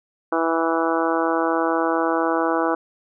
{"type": "harmonic tone", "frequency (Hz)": 164.3, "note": "E3", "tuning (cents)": -5, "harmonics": [2, 3, 4, 5, 6, 7, 8, 9], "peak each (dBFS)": [-23, -25, -26, -27, -28, -28, -29, -30], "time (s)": [0.32, 2.75], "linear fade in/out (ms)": 5, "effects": []}